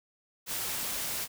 white noise, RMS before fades -34 dBFS, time 0.46-1.28 s, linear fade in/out 50 ms, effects none

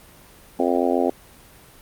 harmonic tone, 87.31 Hz, F2, in tune, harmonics 3 / 4 / 5 / 6 / 7 / 8 / 9, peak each -23 / -24 / -25 / -26 / -26 / -27 / -28 dBFS, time 0.59-1.1 s, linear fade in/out 5 ms, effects pink hiss -48 dBFS RMS until 1.81 s + Opus 32 kbps

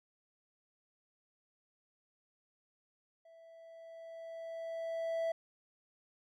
triangle tone with level ramp, 659.3 Hz, E5, in tune, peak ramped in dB -55 to -29 dBFS, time 3.25-5.32 s, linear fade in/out 5 ms, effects none

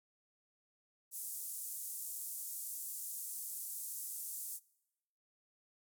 pink band-pass noise, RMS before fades -44 dBFS, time 1.11-4.6 s, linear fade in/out 50 ms, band 8200 to 16000 Hz, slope 24 dB/octave, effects noise-tail reverb RT60 0.9 s tail -23 dB re dry

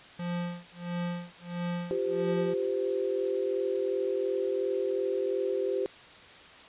square tone with tremolo, 174.61 Hz, F3, in tune, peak -30 dBFS, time 0.19-2.54 s, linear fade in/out 5 ms, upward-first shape sine, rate 1.5 Hz, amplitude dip 100%
sine chord, F suspended second, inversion none, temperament equal with one note detuned, 349.2 / 392 / 513.7 Hz, F4 / G4 / C5, 0 / 0 / -32 cents, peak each -35 / -29 / -32 dBFS, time 1.91-5.86 s, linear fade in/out 0 ms
effects white hiss -50 dBFS RMS until 6.68 s + resampled to 8000 Hz

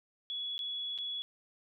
sine tone with dropouts, 3382 Hz, G#7, 31 cents sharp, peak -35 dBFS, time 0.3-1.22 s, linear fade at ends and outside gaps 0 ms, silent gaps 0.58-0.591 / 0.978-0.986 s, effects none

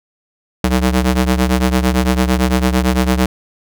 sawtooth ring-modulated tone, 127.1 Hz, C3, 50 cents flat, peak -5 dBFS, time 0.64-3.26 s, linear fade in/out 2 ms, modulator 59.1 Hz, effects none

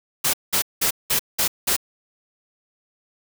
white noise bursts, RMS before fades -20 dBFS, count 6, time 0.24-1.766 s, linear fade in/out 10 ms, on 96 ms, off 190 ms, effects none

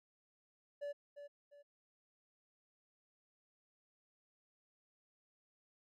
triangle tone with echo, 576 Hz, D5, 34 cents flat, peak -38 dBFS, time 0.81-0.93 s, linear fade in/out 20 ms, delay 350 ms, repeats 2, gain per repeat -9 dB, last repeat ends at 1.63 s, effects none

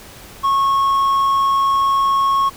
triangle tone, 1096 Hz, C#6, 20 cents flat, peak -11 dBFS, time 0.43-2.5 s, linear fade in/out 20 ms, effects pink hiss -39 dBFS RMS until 2.56 s

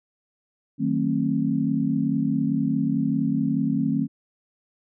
sine chord, D# diminished seventh, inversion none, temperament just, 155.56 / 186.68 / 224 / 268.8 Hz, D#3 / F#3 / A3 / C4, 0 / +16 / +31 / +47 cents, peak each -27 / -29 / -25 / -24 dBFS, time 0.78-4.08 s, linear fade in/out 50 ms, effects none

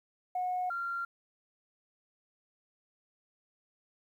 sine tone pair in turn, 729 / 1381.7 Hz, F#5 / F6, -26 / -19 cents, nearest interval major seventh, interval 1107 cents, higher second, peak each -29 / -32 dBFS, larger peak first, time 0.35-0.7 / 0.7-1.05 s, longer neither, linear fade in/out 5 ms, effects tanh soft clip ceiling -26 dBFS + 11-bit

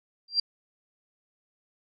sine tone with exponential growth, 4736 Hz, D8, 14 cents sharp, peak -17 dBFS, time 0.28-0.4 s, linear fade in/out 5 ms, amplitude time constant 26 ms, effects none

